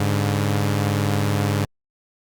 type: tone pair together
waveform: sawtooth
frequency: 101.64 / 143 Hz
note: G#2 / D3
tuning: -37 / -46 cents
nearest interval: tritone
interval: 591 cents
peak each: -16 / -20 dBFS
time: 0-1.65 s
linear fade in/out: 5 ms
effects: Opus 48 kbps